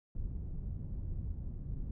pink low-pass noise, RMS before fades -39 dBFS, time 0.15-1.91 s, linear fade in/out 2 ms, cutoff 120 Hz, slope 12 dB/octave, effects none

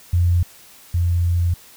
sine tone pair in turn, 87.31 / 86.66 Hz, F2 / F2, 0 / -13 cents, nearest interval unison, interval 13 cents, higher first, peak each -13 / -15 dBFS, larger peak first, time 0.13-0.43 / 0.94-1.54 s, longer second, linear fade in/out 5 ms, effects white hiss -46 dBFS RMS until 1.76 s

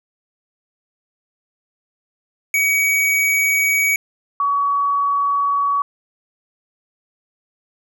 square / sine tone pair in turn, 2261 / 1130.5 Hz, C#7 / C#6, +34 / +34 cents, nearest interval octave, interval 1200 cents, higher first, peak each -15 dBFS, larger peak neither, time 2.54-3.96 / 4.4-5.82 s, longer neither, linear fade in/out 2 ms, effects none

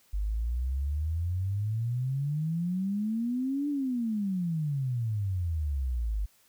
sine exponential two-way sweep, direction up then down, 49 to 294.4 to 49 Hz, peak -27 dBFS, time 0.13-6.26 s, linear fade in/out 10 ms, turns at 3.69 s, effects white hiss -64 dBFS RMS until 6.48 s

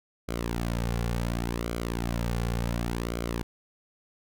sawtooth tone with flanger, 58.27 Hz, A#1, in tune, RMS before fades -30 dBFS, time 0.28-3.43 s, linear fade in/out 10 ms, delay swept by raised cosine 1.1 to 3.2 ms, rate 0.69 Hz, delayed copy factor -0.65, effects none

